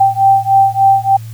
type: beating tone pair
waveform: sine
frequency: 780 / 783.4 Hz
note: G5 / G5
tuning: -9 / -1 cents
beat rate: 3.4 Hz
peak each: -10 dBFS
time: 0-1.17 s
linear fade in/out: 10 ms
effects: added 112 Hz sine -25 dBFS peak until 1.33 s + white hiss -43 dBFS RMS until 1.33 s